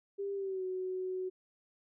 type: tone with pitch glide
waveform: sine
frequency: 398.1 to 371.4 Hz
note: G4 to F#4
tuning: +27 to +7 cents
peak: -34 dBFS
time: 0.18-1.3 s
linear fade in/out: 20 ms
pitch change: -120 cents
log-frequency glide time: 0.34-0.64 s
effects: none